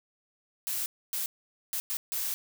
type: noise bursts at uneven times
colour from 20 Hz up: blue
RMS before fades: -32 dBFS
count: 5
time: 0.67-0.86 / 1.13-1.26 / 1.73-1.8 / 1.9-1.97 / 2.12-2.34 s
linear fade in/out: 0 ms
effects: none